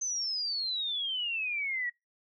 sine exponential sweep, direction down, 6272 to 1900 Hz, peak -30 dBFS, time 0.01-1.9 s, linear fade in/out 10 ms, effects noise-tail reverb RT60 0.2 s tail -25 dB re dry

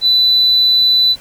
sine tone, 3988 Hz, B7, 16 cents sharp, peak -7 dBFS, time 0.01-1.16 s, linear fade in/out 50 ms, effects tanh soft clip ceiling -4 dBFS + pink hiss -41 dBFS RMS until 1.2 s

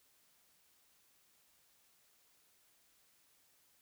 silence, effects white hiss -71 dBFS RMS until 3.81 s

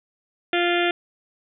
harmonic tone, 348.6 Hz, F4, 3 cents flat, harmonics 1 / 2 / 4 / 5 / 6 / 7 / 8 / 9 / 10, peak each -22 / -25 / -28 / -29 / -30 / -30 / -31 / -32 / -32 dBFS, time 0.53-0.91 s, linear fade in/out 2 ms, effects none

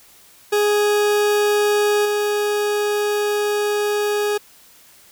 40% pulse tone with level steps, 415.3 Hz, G#4, in tune, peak -14 / -17 dBFS, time 0.52-4.38 s, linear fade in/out 10 ms, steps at 2.05 s, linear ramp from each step 5 ms, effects white hiss -49 dBFS RMS until 5.11 s

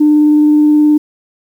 sine tone with vibrato, 300 Hz, D4, 37 cents sharp, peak -4 dBFS, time 0-0.98 s, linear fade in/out 10 ms, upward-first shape triangle, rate 19 Hz, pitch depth 12 cents each way, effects tanh soft clip ceiling -1 dBFS + 7-bit

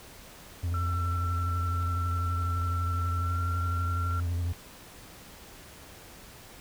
triangle tone with vibrato, 86.6 Hz, F2, 14 cents flat, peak -25 dBFS, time 0.63-4.53 s, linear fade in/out 10 ms, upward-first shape sine, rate 12 Hz, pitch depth 41 cents each way
sine tone with pitch glide, 1342 to 1366.2 Hz, E6 to F6, +31 to -38 cents, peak -33 dBFS, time 0.74-4.2 s, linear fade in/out 2 ms, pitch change +31 cents, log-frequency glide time 3.22-3.37 s
clicks, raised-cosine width 0.3 ms, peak -34 dBFS, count 8, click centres 1.827 / 2.113 / 2.421 / 2.617 / 3.088 / 4.11 / 4.204 / 4.536 s
effects pink hiss -49 dBFS RMS until 6.6 s

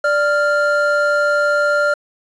triangle tone pair together, 587.3 / 1394.2 Hz, D5 / F6, 0 / -3 cents, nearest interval octave + minor third, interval 1497 cents, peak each -14 dBFS, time 0.04-1.94 s, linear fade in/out 5 ms, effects resampled to 22050 Hz + 7-bit

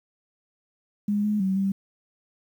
sine tone with pitch steps, 205.9 / 210.2 / 190.7 / 195.1 Hz, G#3 / G#3 / G3 / G3, -15 / +21 / -47 / -8 cents, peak -21 dBFS, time 1.08-1.72 s, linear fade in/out 5 ms, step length 160 ms, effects 9-bit

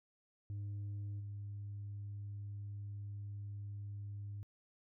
sine tone with level steps, 101.8 Hz, G#2, 34 cents flat, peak -37 / -41 dBFS, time 0.5-4.43 s, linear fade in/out 0 ms, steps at 1.19 s, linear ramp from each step 20 ms, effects tanh soft clip ceiling -39 dBFS

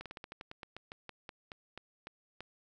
slowing click train, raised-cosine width 0.3 ms, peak -28 dBFS, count 17, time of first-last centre 0.01-2.406 s, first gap 47 ms, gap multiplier 1.14, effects none

